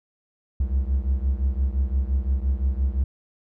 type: beating tone pair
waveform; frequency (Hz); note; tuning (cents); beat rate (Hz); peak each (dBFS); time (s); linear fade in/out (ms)
triangle; 64.5 / 70.3; C2 / C#2; -24 / +25; 5.8; -20 / -23; 0.6-3.04; 5
effects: none